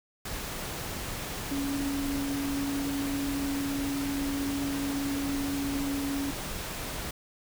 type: tone in noise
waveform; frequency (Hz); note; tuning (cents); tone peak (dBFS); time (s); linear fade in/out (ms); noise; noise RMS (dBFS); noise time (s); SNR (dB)
sine; 279.4; C#4; +14; -29; 1.51-6.31; 5; pink; -36; 0.25-7.11; +4
effects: none